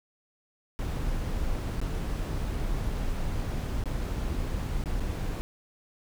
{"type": "noise with dropouts", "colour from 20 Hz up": "brown", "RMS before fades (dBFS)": -30, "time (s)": [0.79, 5.41], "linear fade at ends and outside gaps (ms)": 0, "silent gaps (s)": [[1.802, 1.815], [3.838, 3.857], [4.839, 4.858], [4.998, 5.004]], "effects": []}